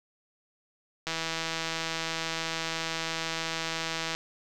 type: click train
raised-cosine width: 0.2 ms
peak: -14 dBFS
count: 503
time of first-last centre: 1.07-4.15 s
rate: 163 Hz
effects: none